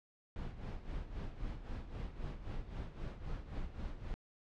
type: noise with tremolo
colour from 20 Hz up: brown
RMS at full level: -40 dBFS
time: 0.36-4.14 s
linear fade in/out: 0 ms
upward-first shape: sine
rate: 3.8 Hz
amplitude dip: 70%
effects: low-pass 4000 Hz 12 dB/octave